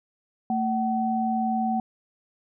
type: tone pair together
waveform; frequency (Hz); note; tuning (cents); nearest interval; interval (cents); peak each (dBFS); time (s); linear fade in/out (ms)
sine; 224.8 / 756; A3 / F#5; +37 / +37; octave + major sixth; 2100; -25; 0.5-1.8; 2
effects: none